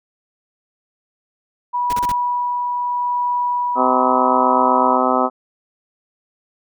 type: tone with tremolo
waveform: sine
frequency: 976 Hz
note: B5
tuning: 21 cents flat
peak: -16 dBFS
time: 1.73-4.98 s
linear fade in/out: 20 ms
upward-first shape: sine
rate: 0.77 Hz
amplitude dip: 25%
type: noise bursts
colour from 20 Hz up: pink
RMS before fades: -28 dBFS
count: 4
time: 1.9-2.117 s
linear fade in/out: 0 ms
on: 28 ms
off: 35 ms
type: harmonic tone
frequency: 128 Hz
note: C3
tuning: 38 cents flat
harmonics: 2 / 3 / 4 / 5 / 6 / 7 / 8 / 9 / 10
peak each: -21 / -25 / -23 / -22 / -21 / -25 / -22 / -25 / -21 dBFS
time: 3.75-5.3 s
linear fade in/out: 50 ms
effects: none